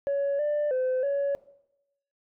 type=tone with pitch steps; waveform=sine; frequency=561 / 592 / 513 / 562 Hz; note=C#5 / D5 / C5 / C#5; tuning=+21 / +14 / -34 / +24 cents; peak=-22 dBFS; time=0.07-1.35 s; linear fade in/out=0 ms; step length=320 ms; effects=noise-tail reverb RT60 0.8 s tail -18 dB re dry + tanh soft clip ceiling -22 dBFS